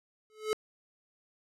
square tone with exponential growth, 431 Hz, A4, 36 cents flat, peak -25 dBFS, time 0.3-0.53 s, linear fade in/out 0 ms, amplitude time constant 48 ms, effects low-pass 10000 Hz 12 dB/octave

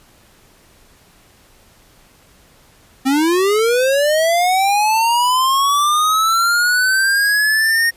square linear sweep, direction up, 258.3 to 1859 Hz, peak -13 dBFS, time 3.05-7.91 s, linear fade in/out 20 ms, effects pink hiss -50 dBFS RMS until 7.96 s + resampled to 32000 Hz

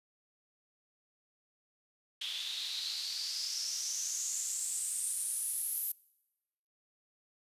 white noise with band-pass filter sweep, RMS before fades -37 dBFS, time 2.21-5.92 s, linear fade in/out 5 ms, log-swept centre 3300 to 12000 Hz, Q 6, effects noise-tail reverb RT60 1.0 s tail -25 dB re dry + resampled to 32000 Hz

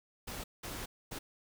pink noise bursts at uneven times, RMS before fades -42 dBFS, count 3, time 0.27-0.44 / 0.63-0.86 / 1.11-1.19 s, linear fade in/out 10 ms, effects none

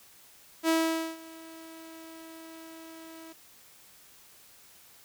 sawtooth tone with ADSR envelope, 324.9 Hz, E4, 25 cents flat, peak -18 dBFS, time 0.63-3.33 s, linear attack 55 ms, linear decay 480 ms, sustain -23 dB, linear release 10 ms, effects white hiss -56 dBFS RMS until 5.04 s

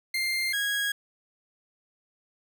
30% pulse tone pair in turn, 2104 / 1649.3 Hz, C7 / G#6, +9 / -12 cents, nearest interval major third, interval 421 cents, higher first, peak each -23 dBFS, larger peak neither, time 0.14-0.53 / 0.53-0.92 s, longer neither, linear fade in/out 5 ms, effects none

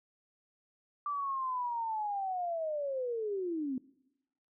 sine linear sweep, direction down, 1174.7 to 248.8 Hz, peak -32 dBFS, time 1.06-3.78 s, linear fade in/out 2 ms, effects noise-tail reverb RT60 0.9 s tail -22 dB re dry

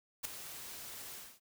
white noise with ADSR envelope, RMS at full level -34 dBFS, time 0.23-1.4 s, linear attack 22 ms, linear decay 3 ms, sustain -13 dB, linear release 250 ms, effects none

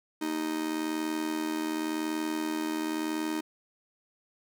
45% pulse tone with amplitude modulation, 311.1 Hz, D#4, in tune, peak -26 dBFS, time 0.21-3.41 s, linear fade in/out 10 ms, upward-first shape sine, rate 80.9 Hz, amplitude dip 75%, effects none

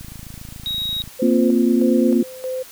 click train, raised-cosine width 5 ms, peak -24 dBFS, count 30, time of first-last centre 0.01-1.076 s, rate 27.2 Hz
triangle tone, 3801 Hz, A#7, 33 cents sharp, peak -20 dBFS, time 0.66-1.02 s, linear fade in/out 0 ms
sine tone with tremolo, 515 Hz, C5, 28 cents flat, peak -22 dBFS, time 1.19-2.63 s, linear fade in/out 10 ms, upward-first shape square, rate 1.6 Hz, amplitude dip 75%
sine chord, Bb suspended second, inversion none, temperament equal, 233.1 / 261.6 / 349.2 Hz, Bb3 / C4 / F4, 0 / 0 / 0 cents, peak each -16 / -18 / -19 dBFS, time 1.22-2.23 s, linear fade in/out 5 ms
effects white hiss -42 dBFS RMS until 2.71 s

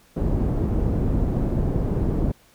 pink low-pass noise, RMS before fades -22 dBFS, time 0.16-2.32 s, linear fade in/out 10 ms, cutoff 360 Hz, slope 12 dB/octave, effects pink hiss -56 dBFS RMS until 2.54 s

